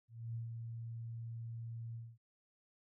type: tone with ADSR envelope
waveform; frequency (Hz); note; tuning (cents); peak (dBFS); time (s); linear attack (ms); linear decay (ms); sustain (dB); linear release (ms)
sine; 115.3; A#2; -19; -38; 0.08-2.18; 270; 130; -4; 230
effects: none